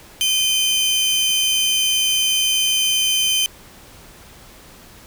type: tone pair together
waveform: sawtooth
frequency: 2451 / 3088 Hz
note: D#7 / G7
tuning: -27 / -27 cents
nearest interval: major third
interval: 400 cents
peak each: -23 / -13 dBFS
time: 0.21-3.46 s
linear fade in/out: 0 ms
effects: pink hiss -44 dBFS RMS until 5.06 s